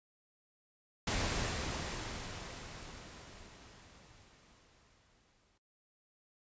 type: noise with exponential decay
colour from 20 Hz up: pink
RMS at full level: -33 dBFS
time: 1.07-5.58 s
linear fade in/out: 5 ms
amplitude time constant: 980 ms
effects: noise-tail reverb RT60 0.1 s tail -17 dB re dry + resampled to 16000 Hz